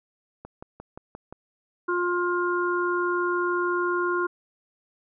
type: click train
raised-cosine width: 1 ms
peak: -25 dBFS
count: 6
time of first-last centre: 0.45-1.326 s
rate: 5.71 Hz
type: harmonic tone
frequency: 353.2 Hz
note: F4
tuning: 20 cents sharp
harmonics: 1 / 3 / 4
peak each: -25 / -28 / -28 dBFS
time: 1.88-4.27 s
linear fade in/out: 10 ms
effects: none